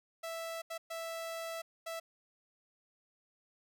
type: tone bursts at uneven times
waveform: sawtooth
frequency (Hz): 659.3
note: E5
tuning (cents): 0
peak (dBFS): -35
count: 4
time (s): 0.23-0.62 / 0.7-0.78 / 0.9-1.62 / 1.86-2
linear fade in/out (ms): 10
effects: none